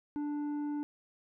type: tone with tanh clipping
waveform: sine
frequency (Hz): 293.7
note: D4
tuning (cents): 0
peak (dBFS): -34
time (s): 0.16-0.83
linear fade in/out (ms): 0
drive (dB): 7
effects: none